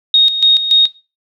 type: tone with tremolo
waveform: sine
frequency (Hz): 3729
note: A#7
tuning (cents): 0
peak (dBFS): -5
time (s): 0.14-0.87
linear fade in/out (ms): 2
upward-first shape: square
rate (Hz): 3.5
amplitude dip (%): 65
effects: noise-tail reverb RT60 0.3 s tail -19 dB re dry